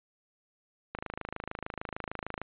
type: click train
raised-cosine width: 0.5 ms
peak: -20 dBFS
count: 40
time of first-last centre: 0.95-2.416 s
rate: 26.6 Hz
effects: resampled to 8000 Hz